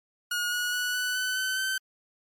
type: tone with pitch steps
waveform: sawtooth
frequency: 1441 / 1456.9 / 1473 / 1489.2 / 1505.7 / 1522.3 / 1539.1 Hz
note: F#6 / F#6 / F#6 / F#6 / F#6 / F#6 / G6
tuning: -46 / -27 / -8 / +11 / +30 / +49 / -32 cents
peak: -23 dBFS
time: 0.31-1.78 s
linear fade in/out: 5 ms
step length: 210 ms
effects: MP3 64 kbps